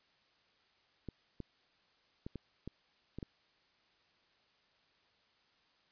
clicks, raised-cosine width 3 ms, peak -29 dBFS, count 7, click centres 1.087 / 1.403 / 2.265 / 2.357 / 2.676 / 3.186 / 3.228 s, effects white hiss -71 dBFS RMS until 5.91 s + resampled to 11025 Hz

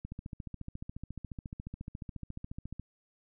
click train, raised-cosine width 5 ms, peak -28 dBFS, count 40, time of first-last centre 0.05-2.796 s, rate 14.2 Hz, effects none

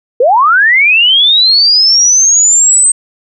sine linear sweep, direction up, 450.8 to 8310 Hz, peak -4 dBFS, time 0.2-2.92 s, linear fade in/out 5 ms, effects none

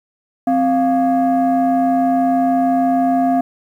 sine tone pair together, 261.6 / 698.4 Hz, C4 / F5, 0 / 0 cents, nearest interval octave + perfect fourth, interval 1700 cents, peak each -13 dBFS, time 0.47-3.41 s, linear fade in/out 5 ms, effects tanh soft clip ceiling -9 dBFS + 8-bit

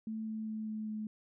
sine tone with pitch steps, 220 / 218.7 / 217.5 / 216.2 / 215 Hz, A3 / A3 / A3 / A3 / A3, 0 / -10 / -20 / -30 / -40 cents, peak -36 dBFS, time 0.07-1.07 s, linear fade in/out 2 ms, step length 200 ms, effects none

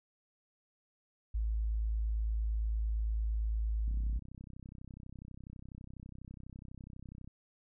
sine tone, 54.4 Hz, A1, 19 cents flat, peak -30 dBFS, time 1.34-4.19 s, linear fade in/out 10 ms
click train, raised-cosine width 5 ms, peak -36 dBFS, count 110, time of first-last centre 3.88-7.276 s, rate 32.1 Hz
effects none

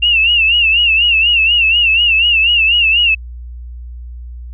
sine tone with vibrato, 2745 Hz, F7, 31 cents flat, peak -8 dBFS, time 0.02-3.15 s, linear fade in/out 10 ms, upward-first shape sine, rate 4.1 Hz, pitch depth 100 cents each way, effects added 60 Hz sine -26 dBFS peak until 4.53 s

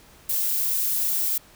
violet noise, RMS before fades -24 dBFS, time 0.29-1.38 s, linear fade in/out 5 ms, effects pink hiss -52 dBFS RMS until 1.55 s

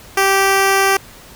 10% pulse tone, 389.9 Hz, G4, 9 cents flat, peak -3 dBFS, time 0.17-0.97 s, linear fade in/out 5 ms, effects pink hiss -40 dBFS RMS until 1.35 s

